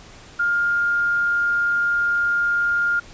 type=tone; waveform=sine; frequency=1409 Hz; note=F6; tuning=15 cents sharp; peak=-17 dBFS; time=0.39-3 s; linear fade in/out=10 ms; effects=pink hiss -44 dBFS RMS until 3.13 s + resampled to 16000 Hz